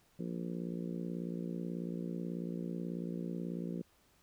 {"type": "harmonic tone", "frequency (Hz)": 58.27, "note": "A#1", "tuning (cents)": 0, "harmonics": [3, 4, 5, 6, 7, 8, 9], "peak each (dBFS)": [-39, -43, -47, -46, -52, -50, -54], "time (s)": [0.19, 3.82], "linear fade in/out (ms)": 5, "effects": ["pink hiss -69 dBFS RMS until 4.22 s"]}